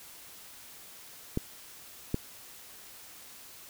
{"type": "clicks", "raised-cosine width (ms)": 3, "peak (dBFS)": -15, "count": 2, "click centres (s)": [1.374, 2.144], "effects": ["white hiss -50 dBFS RMS until 3.69 s"]}